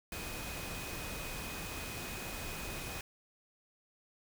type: tone in noise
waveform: sine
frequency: 2503 Hz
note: D#7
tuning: 10 cents sharp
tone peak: -48 dBFS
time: 0.12-3.01 s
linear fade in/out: 2 ms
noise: pink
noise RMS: -42 dBFS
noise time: 0.12-3.01 s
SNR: -9 dB
effects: none